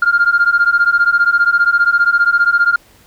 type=beating tone pair; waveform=sine; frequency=1396.9 / 1411.9 Hz; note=F6 / F6; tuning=0 / +18 cents; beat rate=15 Hz; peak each=-11 dBFS; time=0.02-2.76 s; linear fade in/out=5 ms; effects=tanh soft clip ceiling -4 dBFS + pink hiss -48 dBFS RMS until 3.06 s